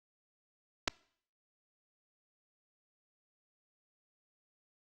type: clicks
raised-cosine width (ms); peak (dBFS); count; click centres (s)
0.2; -12; 2; 0.877 / 0.88
effects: noise-tail reverb RT60 0.6 s tail -24 dB re dry + Opus 48 kbps